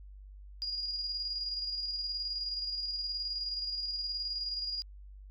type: tone with tremolo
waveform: sine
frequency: 4860 Hz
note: D#8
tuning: 42 cents flat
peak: -32 dBFS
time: 0.62-4.82 s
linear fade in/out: 0 ms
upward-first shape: square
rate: 19 Hz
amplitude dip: 35%
effects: added 49 Hz sine -47 dBFS peak until 5.3 s